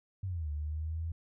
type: exponential two-way sweep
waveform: sine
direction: down then up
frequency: 99.2 to 73.42 to 83.3 Hz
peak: -33 dBFS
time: 0.23-1.12 s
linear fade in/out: 5 ms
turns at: 0.5 s
effects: none